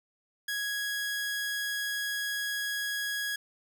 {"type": "tone", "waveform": "sawtooth", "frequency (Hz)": 1661.2, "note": "G#6", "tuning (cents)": 0, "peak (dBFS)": -27, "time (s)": [0.48, 3.36], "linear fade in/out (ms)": 5, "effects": []}